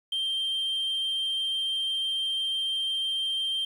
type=tone; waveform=sine; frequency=3157 Hz; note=G7; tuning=12 cents sharp; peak=-24 dBFS; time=0.12-3.65 s; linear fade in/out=5 ms; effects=tanh soft clip ceiling -24 dBFS + 9-bit